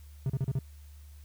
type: tone bursts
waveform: triangle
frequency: 132.8 Hz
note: C3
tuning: 26 cents sharp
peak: -24 dBFS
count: 5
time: 0.26-0.589 s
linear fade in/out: 2 ms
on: 37 ms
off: 36 ms
effects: added 73 Hz sine -47 dBFS peak until 1.24 s + white hiss -63 dBFS RMS until 1.24 s